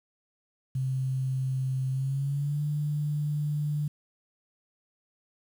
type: tone with pitch glide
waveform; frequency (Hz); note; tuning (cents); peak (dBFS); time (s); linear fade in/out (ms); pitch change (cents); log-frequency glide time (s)
sine; 131.4 to 148.35; C3 to D3; +8 to +18; -26; 0.75-3.88; 5; +210; 1.91-2.63
effects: 9-bit